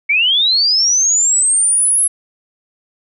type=linear sweep; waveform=sine; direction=up; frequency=2204 to 10990 Hz; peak=-10 dBFS; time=0.09-2.08 s; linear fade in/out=10 ms; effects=none